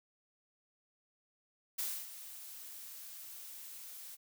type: noise with ADSR envelope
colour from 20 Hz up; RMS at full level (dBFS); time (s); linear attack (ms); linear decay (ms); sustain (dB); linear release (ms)
blue; -36; 1.78-4.17; 12; 270; -13; 31
effects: none